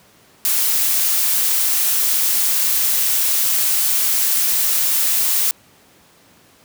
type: noise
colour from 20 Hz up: blue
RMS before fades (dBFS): -17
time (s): 0.45-5.51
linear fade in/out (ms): 0
effects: pink hiss -51 dBFS RMS until 6.64 s + high-pass 100 Hz 12 dB/octave